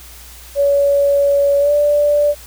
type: tone with pitch glide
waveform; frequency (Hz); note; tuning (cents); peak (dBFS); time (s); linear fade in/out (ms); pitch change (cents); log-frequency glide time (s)
sine; 565 to 585.3; C#5 to D5; +33 to -6; -10; 0.55-2.35; 50; +61; 1.59-1.72
effects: added 60 Hz sine -39 dBFS peak until 2.46 s + white hiss -39 dBFS RMS until 2.46 s